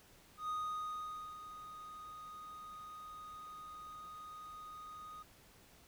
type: tone with ADSR envelope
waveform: triangle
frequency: 1242 Hz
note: D#6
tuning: 3 cents flat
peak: -34 dBFS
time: 0.37-5.23 s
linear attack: 120 ms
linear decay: 880 ms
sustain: -12 dB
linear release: 11 ms
effects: pink hiss -63 dBFS RMS until 5.87 s